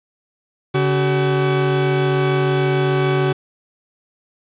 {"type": "tone pair together", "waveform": "40% pulse", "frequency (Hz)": [141.59, 378], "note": ["C#3", "F#4"], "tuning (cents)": [37, 37], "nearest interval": "octave + perfect fourth", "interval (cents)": 1700, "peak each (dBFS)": -17, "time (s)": [0.74, 3.33], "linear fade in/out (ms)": 10, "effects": ["resampled to 8000 Hz", "7-bit"]}